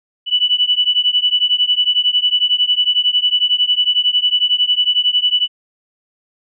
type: beating tone pair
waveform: sine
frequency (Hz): 2960 / 2971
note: F#7 / F#7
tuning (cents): 0 / +6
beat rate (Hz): 11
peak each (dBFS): -15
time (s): 0.26-5.48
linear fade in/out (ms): 50
effects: none